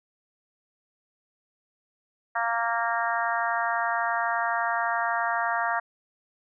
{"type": "harmonic tone", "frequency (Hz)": 231.8, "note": "A#3", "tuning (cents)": -10, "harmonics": [3, 4, 5, 6, 7, 8], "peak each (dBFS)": [-29, -30, -31, -32, -32, -33], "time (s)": [2.35, 5.8], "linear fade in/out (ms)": 10, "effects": []}